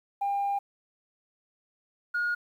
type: tone pair in turn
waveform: sine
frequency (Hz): 801 / 1435.9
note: G5 / F6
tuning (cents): +37 / +48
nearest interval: minor seventh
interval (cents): 1011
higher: second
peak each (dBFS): -24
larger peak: neither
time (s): 0.21-0.59 / 2.14-2.35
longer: first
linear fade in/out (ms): 10
effects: tanh soft clip ceiling -23 dBFS + 10-bit